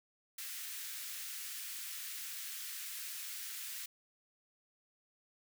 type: high-pass noise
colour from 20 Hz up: white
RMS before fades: -44 dBFS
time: 0.38-3.86 s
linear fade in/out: 5 ms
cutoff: 1500 Hz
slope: 24 dB/octave
effects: none